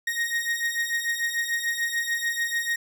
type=beating tone pair; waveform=40% pulse; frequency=1864.7 / 1871.5 Hz; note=A#6 / A#6; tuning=0 / +6 cents; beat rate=6.8 Hz; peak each=-28 / -26 dBFS; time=0.07-2.76 s; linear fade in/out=5 ms; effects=none